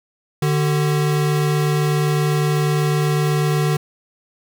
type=tone pair together; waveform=square; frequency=149.3 / 379.9 Hz; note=D3 / F#4; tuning=+29 / +46 cents; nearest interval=octave + major third; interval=1617 cents; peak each=-17 / -25 dBFS; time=0.42-3.77 s; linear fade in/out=5 ms; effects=none